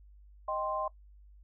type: chord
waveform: sine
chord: C minor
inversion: first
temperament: equal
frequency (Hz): 622.3 / 784 / 1046.5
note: Eb5 / G5 / C6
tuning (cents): 0 / 0 / 0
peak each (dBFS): -35 / -38 / -34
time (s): 0.48-0.88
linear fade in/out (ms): 5
effects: noise-tail reverb RT60 0.1 s tail -20 dB re dry + added 50 Hz sine -53 dBFS peak until 1.43 s